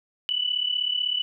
sine tone pair together, 2960 / 2996 Hz, F#7 / F#7, 0 / +21 cents, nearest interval unison, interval 21 cents, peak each -25 / -27 dBFS, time 0.29-1.22 s, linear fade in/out 0 ms, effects none

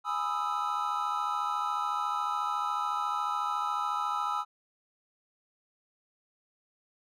triangle chord, E major seventh, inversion first, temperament equal, 830.6 / 987.8 / 1244.5 / 1318.5 Hz, G#5 / B5 / D#6 / E6, 0 / 0 / 0 / 0 cents, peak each -34 / -34 / -32 / -31 dBFS, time 0.04-4.45 s, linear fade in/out 50 ms, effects none

